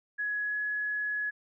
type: tone with pitch glide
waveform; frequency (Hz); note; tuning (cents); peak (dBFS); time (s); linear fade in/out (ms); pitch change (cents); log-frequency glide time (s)
sine; 1679 to 1689.7; G#6 to G#6; +18 to +29; -29; 0.18-1.31; 20; +11; 0.44-0.57
effects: none